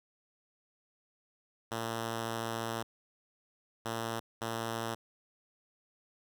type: tone bursts at uneven times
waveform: 5% pulse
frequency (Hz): 114.1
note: A#2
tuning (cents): -37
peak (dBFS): -23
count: 3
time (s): 1.71-2.83 / 3.85-4.2 / 4.41-4.95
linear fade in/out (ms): 10
effects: none